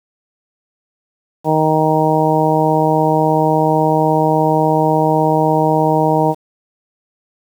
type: harmonic tone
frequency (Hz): 156.4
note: D#3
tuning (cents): +9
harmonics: 1 / 2 / 3 / 4 / 5 / 6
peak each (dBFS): -18 / -18 / -18 / -18 / -18 / -18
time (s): 1.44-6.35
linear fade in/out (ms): 50
effects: 7-bit